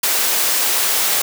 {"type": "high-pass noise", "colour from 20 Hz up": "white", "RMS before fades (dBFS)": -17, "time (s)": [0.03, 1.22], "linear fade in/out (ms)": 5, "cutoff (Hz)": 360, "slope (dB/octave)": 12, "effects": []}